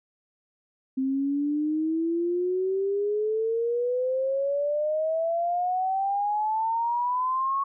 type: exponential sweep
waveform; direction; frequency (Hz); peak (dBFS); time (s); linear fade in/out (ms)
sine; up; 261.6 to 1108.7; -23; 0.97-7.64; 10
effects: none